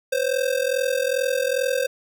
square ring-modulated tone, 523.3 Hz, C5, in tune, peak -18 dBFS, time 0.12-1.87 s, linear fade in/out 5 ms, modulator 21.2 Hz, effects none

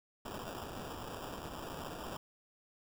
blue noise with sample-and-hold, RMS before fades -44 dBFS, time 0.25-2.17 s, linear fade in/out 5 ms, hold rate 2100 Hz, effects none

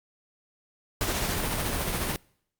pink noise with tremolo, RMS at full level -27 dBFS, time 1.01-2.16 s, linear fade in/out 0 ms, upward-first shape triangle, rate 14 Hz, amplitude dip 35%, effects noise-tail reverb RT60 0.7 s tail -26 dB re dry + Opus 48 kbps

